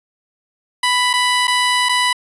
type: tone with dropouts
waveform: 15% pulse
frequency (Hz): 990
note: B5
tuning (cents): +4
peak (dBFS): -7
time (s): 0.83-2.13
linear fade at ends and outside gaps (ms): 5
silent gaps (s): 1.132-1.136 / 1.472-1.478 / 1.888-1.892
effects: resampled to 24000 Hz